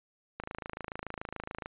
click train, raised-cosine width 0.5 ms, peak -22 dBFS, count 35, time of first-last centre 0.4-1.659 s, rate 27 Hz, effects resampled to 8000 Hz

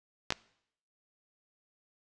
clicks, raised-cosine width 0.2 ms, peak -11 dBFS, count 2, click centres 0.305 / 0.323 s, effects noise-tail reverb RT60 0.7 s tail -22 dB re dry + resampled to 22050 Hz

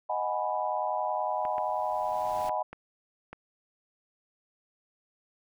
sine chord, G# minor seventh, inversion second, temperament equal, 622.3 / 740 / 830.6 / 987.8 Hz, D#5 / F#5 / G#5 / B5, 0 / 0 / 0 / 0 cents, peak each -33 dBFS, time 0.09-2.63 s, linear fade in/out 10 ms
pink noise with exponential growth, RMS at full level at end -44 dBFS, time 0.92-2.49 s, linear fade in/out 0 ms, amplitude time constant 340 ms
clicks, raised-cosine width 0.5 ms, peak -26 dBFS, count 5, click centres 1.452 / 1.582 / 2.494 / 2.73 / 3.33 s
effects none

